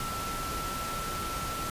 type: tone in noise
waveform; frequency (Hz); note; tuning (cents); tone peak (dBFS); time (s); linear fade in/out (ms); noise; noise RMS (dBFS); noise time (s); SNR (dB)
sine; 1335; E6; +22; -35; 0-1.7; 2; pink; -36; 0-1.7; -2
effects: resampled to 32000 Hz